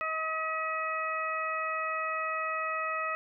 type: harmonic tone with a mistuned harmonic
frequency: 635 Hz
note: D#5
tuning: 35 cents sharp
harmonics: 1 / 2 / 3 / 4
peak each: -38 / -32 / -37 / -38 dBFS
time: 0.01-3.15 s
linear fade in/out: 0 ms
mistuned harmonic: 3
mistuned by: +28 cents
effects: none